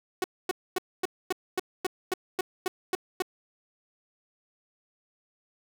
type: tone bursts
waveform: sawtooth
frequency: 370 Hz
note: F#4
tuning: in tune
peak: -21 dBFS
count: 12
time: 0.22-3.222 s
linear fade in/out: 2 ms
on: 21 ms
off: 250 ms
effects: none